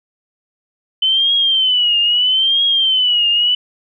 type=tone with vibrato; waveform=sine; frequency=3044 Hz; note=F#7; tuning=48 cents sharp; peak=-11 dBFS; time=1.02-3.55 s; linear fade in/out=5 ms; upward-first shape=triangle; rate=0.77 Hz; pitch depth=140 cents each way; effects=none